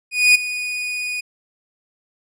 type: tone with ADSR envelope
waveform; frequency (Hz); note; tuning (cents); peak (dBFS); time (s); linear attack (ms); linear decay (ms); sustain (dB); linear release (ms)
40% pulse; 2471; D#7; -13; -7; 0.11-1.21; 240; 11; -15; 12
effects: low-pass 12000 Hz 12 dB/octave